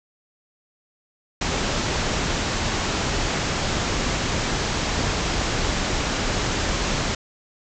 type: low-pass noise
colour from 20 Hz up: pink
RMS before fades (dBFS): -24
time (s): 1.41-7.15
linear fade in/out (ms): 5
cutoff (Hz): 7500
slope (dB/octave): 96
effects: none